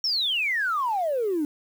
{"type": "exponential sweep", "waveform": "triangle", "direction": "down", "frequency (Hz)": [5588, 285], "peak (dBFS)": -19, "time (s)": [0.04, 1.45], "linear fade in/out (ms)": 2, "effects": ["tanh soft clip ceiling -20 dBFS", "8-bit"]}